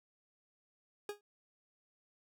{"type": "tone with exponential decay", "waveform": "40% pulse", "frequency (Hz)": 412, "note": "G#4", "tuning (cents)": -14, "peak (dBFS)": -34, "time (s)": [1.09, 1.21], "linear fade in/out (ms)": 2, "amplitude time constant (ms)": 24, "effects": []}